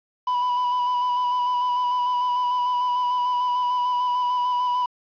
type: tone with vibrato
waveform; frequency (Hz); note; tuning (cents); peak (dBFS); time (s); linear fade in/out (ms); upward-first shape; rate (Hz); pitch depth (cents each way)
triangle; 987.8; B5; 0; -18; 0.27-4.86; 5; square; 6.7; 16
effects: resampled to 11025 Hz + 8-bit